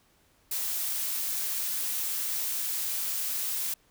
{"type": "noise", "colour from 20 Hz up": "blue", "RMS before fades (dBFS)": -31, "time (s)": [0.51, 3.74], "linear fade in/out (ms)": 5, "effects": ["pink hiss -65 dBFS RMS until 3.9 s"]}